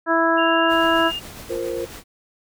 harmonic tone, 330 Hz, E4, 2 cents sharp, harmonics 1 / 2 / 3 / 4 / 5, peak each -21 / -21 / -22 / -22 / -22 dBFS, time 0.06-1.12 s, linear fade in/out 50 ms
sine tone with pitch glide, 2794 to 2823 Hz, F7 to F7, 0 to +18 cents, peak -25 dBFS, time 0.37-1.2 s, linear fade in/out 20 ms, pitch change +18 cents, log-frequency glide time 0.55-1.04 s
pink noise with tremolo, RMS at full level -37 dBFS, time 0.68-2.04 s, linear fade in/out 50 ms, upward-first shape sine, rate 7.3 Hz, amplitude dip 30%
sine chord, F suspended fourth, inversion none, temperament equal, 349.2 / 466.2 / 523.3 Hz, F4 / Bb4 / C5, 0 / 0 / 0 cents, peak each -28 / -27 / -28 dBFS, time 1.49-1.86 s, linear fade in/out 20 ms
effects none

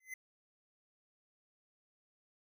square tone with exponential growth, 2044 Hz, C7, 41 cents flat, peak -39 dBFS, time 0-0.14 s, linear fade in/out 5 ms, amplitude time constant 29 ms, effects none

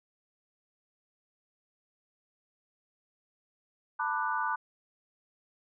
sine chord, B minor seventh, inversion third, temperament just, 889 / 987.8 / 1185.3 / 1481.6 Hz, A5 / B5 / D6 / F#6, +18 / 0 / +16 / +2 cents, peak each -34 dBFS, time 3.99-4.56 s, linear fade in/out 10 ms, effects none

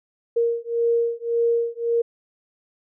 sine beating tone pair, 466.2 / 468 Hz, A#4 / A#4, 0 / +7 cents, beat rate 1.8 Hz, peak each -22 dBFS, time 0.36-2.02 s, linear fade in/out 10 ms, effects none

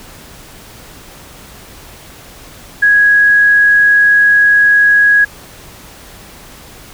sine tone, 1661.2 Hz, G#6, in tune, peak -5 dBFS, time 2.82-5.25 s, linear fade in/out 10 ms, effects pink hiss -36 dBFS RMS until 6.93 s

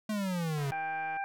square exponential sweep, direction down, 218.1 to 134.8 Hz, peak -31 dBFS, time 0.09-0.71 s, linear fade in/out 5 ms
click train, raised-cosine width 0.5 ms, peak -33 dBFS, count 94, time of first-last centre 0.58-1.169 s, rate 158 Hz
harmonic tone, 791 Hz, G5, 15 cents sharp, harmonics 1 / 2 / 3, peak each -33 / -39 / -43 dBFS, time 0.72-1.24 s, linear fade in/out 0 ms
effects none

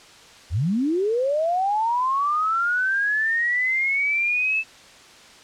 sine linear sweep, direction up, 66.6 to 2637 Hz, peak -19 dBFS, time 0.5-4.64 s, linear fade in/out 50 ms, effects white hiss -47 dBFS RMS until 5.43 s + low-pass 6000 Hz 12 dB/octave

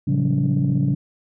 sine tone cluster, 111.9 / 137.8 / 176 / 191.8 / 285.2 Hz, A2 / C#3 / F3 / G3 / C#4, +30 / -10 / +14 / -37 / +49 cents, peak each -26 / -18 / -24 / -24 / -25 dBFS, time 0.07-0.95 s, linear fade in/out 10 ms, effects tanh soft clip ceiling -10 dBFS

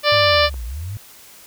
harmonic tone, 590 Hz, D5, 8 cents sharp, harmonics 1 / 2 / 3 / 4 / 5 / 6 / 7 / 8 / 9, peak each -16 / -19 / -21 / -22 / -23 / -24 / -24 / -25 / -26 dBFS, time 0.03-0.5 s, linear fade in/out 50 ms
sine linear two-way sweep, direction down then up, 108.6 to 55 to 108.6 Hz, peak -25 dBFS, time 0.12-0.97 s, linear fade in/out 0 ms, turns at 0.65 s
clicks, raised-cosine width 1 ms, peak -25 dBFS, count 3, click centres 0.147 / 0.351 / 0.542 s
effects white hiss -44 dBFS RMS until 1.46 s

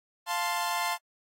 sawtooth chord, F major, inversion none, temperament equal, 698.5 / 880 / 1046.5 Hz, F5 / A5 / C6, 0 / 0 / 0 cents, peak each -30 / -28 / -28 dBFS, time 0.26-0.98 s, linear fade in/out 50 ms, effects AAC 48 kbps

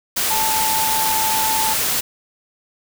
sine tone in noise, 880 Hz, A5, in tune, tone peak -20 dBFS, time 0.3-1.74 s, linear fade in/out 10 ms, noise white, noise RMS -20 dBFS, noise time 0.16-2.01 s, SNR -3 dB, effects none

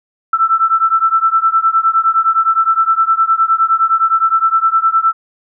sine beating tone pair, 1325 / 1334.7 Hz, E6 / E6, +9 / +21 cents, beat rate 9.7 Hz, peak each -12 / -13 dBFS, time 0.33-5.13 s, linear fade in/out 5 ms, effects none

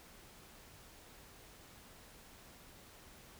silence, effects pink hiss -58 dBFS RMS until 3.39 s

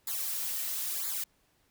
blue noise with flanger, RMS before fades -34 dBFS, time 0.07-1.24 s, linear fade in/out 5 ms, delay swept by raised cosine 0.34 to 5.24 ms, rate 1 Hz, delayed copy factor -0.85, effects pink hiss -70 dBFS RMS until 1.7 s

